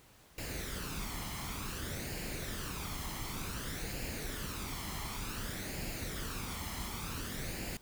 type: noise with flanger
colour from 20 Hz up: pink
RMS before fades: -40 dBFS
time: 0.38-7.77 s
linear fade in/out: 2 ms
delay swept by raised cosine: 0.42 to 0.97 ms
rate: 0.55 Hz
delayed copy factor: +0.55
effects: pink hiss -61 dBFS RMS until 7.81 s